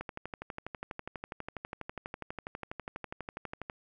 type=click train; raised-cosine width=0.5 ms; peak=-23 dBFS; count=46; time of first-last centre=0.01-3.699 s; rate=12.2 Hz; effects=none